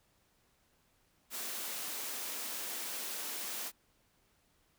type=high-pass noise; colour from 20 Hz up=white; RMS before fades=-40 dBFS; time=1.3-3.72 s; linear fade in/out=50 ms; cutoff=200 Hz; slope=48 dB/octave; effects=pink hiss -72 dBFS RMS until 4.78 s